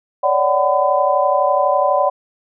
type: tone cluster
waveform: sine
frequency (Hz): 562 / 594 / 751 / 1008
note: C#5 / D5 / F#5 / B5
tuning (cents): +24 / +20 / +26 / +35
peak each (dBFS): -18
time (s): 0.23-2.1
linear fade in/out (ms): 10
effects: none